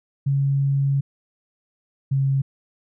sine tone pair in turn, 138.59 / 136.21 Hz, C#3 / C#3, 0 / -30 cents, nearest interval unison, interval 30 cents, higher first, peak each -17 dBFS, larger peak neither, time 0.26-1.01 / 2.11-2.42 s, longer first, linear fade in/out 10 ms, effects none

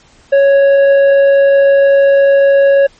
triangle tone with tanh clipping, 554.4 Hz, C#5, in tune, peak -6 dBFS, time 0.32-2.87 s, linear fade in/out 10 ms, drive 11 dB, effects pink hiss -46 dBFS RMS until 2.99 s + MP3 32 kbps

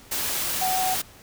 sine tone in noise, 748 Hz, F#5, 19 cents sharp, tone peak -23 dBFS, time 0.61-0.95 s, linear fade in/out 10 ms, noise white, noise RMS -27 dBFS, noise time 0.11-1.02 s, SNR +1 dB, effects pink hiss -49 dBFS RMS until 1.22 s

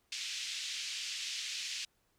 pink band-pass noise, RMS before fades -40 dBFS, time 0.12-1.85 s, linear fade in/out 2 ms, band 2500 to 6600 Hz, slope 24 dB/octave, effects pink hiss -75 dBFS RMS until 2.18 s

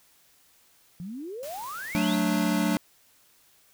sine exponential sweep, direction up, 164.81 to 3940 Hz, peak -34 dBFS, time 1-2.15 s, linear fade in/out 0 ms
white noise, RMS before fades -44 dBFS, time 1.43-2.75 s, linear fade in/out 0 ms
square chord, D major, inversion first, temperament equal, 185 / 220 / 293.7 Hz, F#3 / A3 / D4, 0 / 0 / 0 cents, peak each -28 dBFS, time 1.95-2.77 s, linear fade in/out 0 ms
effects white hiss -61 dBFS RMS until 3.73 s

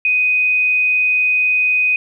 sine tone, 2498 Hz, D#7, 6 cents sharp, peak -12 dBFS, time 0.05-1.96 s, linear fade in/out 2 ms, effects 9-bit

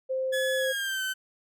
sine tone, 523 Hz, C5, 1 cent flat, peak -26 dBFS, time 0.09-0.73 s, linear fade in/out 20 ms
30% pulse tone with pitch glide, 1700 to 1532.1 Hz, G#6 to G6, +40 to -40 cents, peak -26 dBFS, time 0.32-1.14 s, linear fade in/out 20 ms, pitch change -180 cents, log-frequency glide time 0.56-1.02 s
effects none

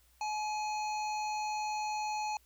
harmonic tone with a mistuned harmonic, 850 Hz, G#5, 40 cents sharp, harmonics 1 / 3 / 5 / 7 / 8, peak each -33 / -43 / -47 / -50 / -51 dBFS, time 0.21-2.37 s, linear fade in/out 2 ms, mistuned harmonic 3, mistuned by -26 cents, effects added 60 Hz sine -66 dBFS peak until 2.45 s + white hiss -68 dBFS RMS until 2.45 s

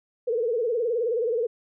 sine tone with vibrato, 466.2 Hz, A#4, in tune, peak -22 dBFS, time 0.27-1.47 s, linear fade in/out 10 ms, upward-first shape sine, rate 19 Hz, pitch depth 120 cents each way, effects none

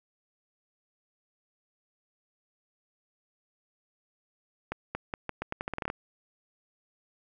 accelerating click train, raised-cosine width 0.5 ms, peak -17 dBFS, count 14, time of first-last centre 4.72-5.901 s, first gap 230 ms, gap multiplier 0.82, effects none

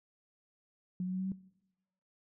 sine tone with pitch steps, 182 / 184.11 / 186.25 / 188.42 / 190.61 Hz, F#3 / F#3 / F#3 / F#3 / G3, -28 / -8 / +12 / +32 / -48 cents, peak -32 dBFS, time 1-1.32 s, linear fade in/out 2 ms, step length 64 ms, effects noise-tail reverb RT60 0.9 s tail -20 dB re dry

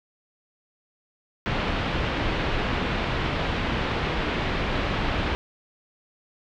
pink low-pass noise, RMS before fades -26 dBFS, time 1.46-5.35 s, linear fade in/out 0 ms, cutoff 3500 Hz, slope 24 dB/octave, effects none

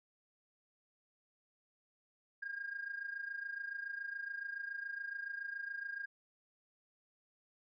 sine tone with amplitude modulation, 1618 Hz, G#6, 46 cents flat, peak -36 dBFS, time 2.42-6.06 s, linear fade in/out 10 ms, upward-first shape sine, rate 27.1 Hz, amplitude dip 75%, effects tanh soft clip ceiling -33 dBFS

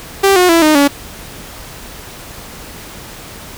sawtooth tone with pitch steps, 392 / 361.5 / 333.5 / 307.6 / 283.7 Hz, G4 / F#4 / E4 / D#4 / C#4, 0 / -40 / +20 / -20 / +40 cents, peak -3 dBFS, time 0.23-0.88 s, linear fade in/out 10 ms, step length 130 ms, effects pink hiss -32 dBFS RMS until 3.57 s

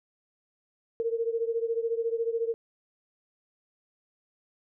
sine beating tone pair, 455.6 / 469.6 Hz, A#4 / A#4, -40 / +13 cents, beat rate 14 Hz, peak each -28 / -31 dBFS, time 1-2.54 s, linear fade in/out 0 ms, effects none

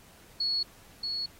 sine tone with echo, 4367 Hz, C#8, 27 cents flat, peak -26 dBFS, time 0.4-0.63 s, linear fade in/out 5 ms, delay 630 ms, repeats 1, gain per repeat -4 dB, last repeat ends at 1.26 s, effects pink hiss -56 dBFS RMS until 1.39 s + AAC 48 kbps

